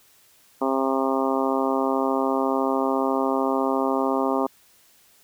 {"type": "harmonic tone", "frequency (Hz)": 133.9, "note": "C3", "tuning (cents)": 40, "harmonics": [2, 3, 4, 5, 6, 7, 8, 9], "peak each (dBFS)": [-25, -27, -28, -29, -30, -30, -31, -32], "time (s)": [0.61, 4.47], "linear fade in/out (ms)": 10, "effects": ["white hiss -57 dBFS RMS until 5.23 s"]}